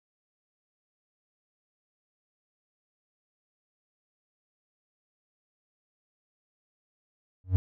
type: tone with exponential growth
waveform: triangle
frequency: 92.6 Hz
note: F#2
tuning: 2 cents sharp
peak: -13 dBFS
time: 7.44-7.56 s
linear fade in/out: 0 ms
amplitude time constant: 24 ms
effects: none